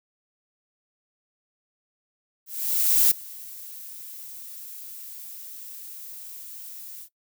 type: noise with ADSR envelope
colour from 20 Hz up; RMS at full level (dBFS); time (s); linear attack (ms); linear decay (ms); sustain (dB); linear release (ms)
violet; -17; 2.46-7.09; 650; 8; -23; 76
effects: noise-tail reverb RT60 0.1 s tail -18 dB re dry